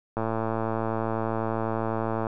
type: click train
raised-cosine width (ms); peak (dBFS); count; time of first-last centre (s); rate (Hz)
1; -14; 236; 0.17-2.268; 112
effects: none